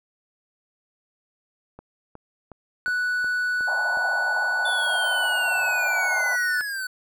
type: click train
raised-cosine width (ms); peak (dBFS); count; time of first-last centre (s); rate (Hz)
1; -27; 7; 1.79-3.972; 2.75
type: tone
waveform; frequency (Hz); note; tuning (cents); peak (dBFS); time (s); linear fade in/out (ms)
triangle; 1480; F#6; 0; -20; 2.86-6.61; 0
type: band-pass noise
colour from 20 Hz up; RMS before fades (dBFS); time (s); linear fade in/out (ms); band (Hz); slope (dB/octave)
white; -31; 3.67-6.36; 10; 650 to 910; 48
type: linear sweep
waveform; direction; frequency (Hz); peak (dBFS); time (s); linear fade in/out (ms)
square; down; 3503 to 1480; -28; 4.65-6.87; 5
effects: none